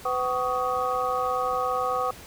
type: tone cluster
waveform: sine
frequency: 504 / 758 / 1119 / 1250 Hz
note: B4 / F#5 / C#6 / D#6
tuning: +35 / +42 / +16 / +8 cents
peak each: -29 dBFS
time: 0.05-2.11 s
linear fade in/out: 5 ms
effects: pink hiss -45 dBFS RMS until 2.26 s